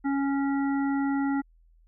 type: harmonic tone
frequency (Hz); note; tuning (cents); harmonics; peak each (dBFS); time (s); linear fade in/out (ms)
277.2; C#4; 0; 1 / 3 / 5 / 7; -24 / -34 / -38 / -41; 0.04-1.42; 20
effects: added 41 Hz sine -56 dBFS peak until 1.87 s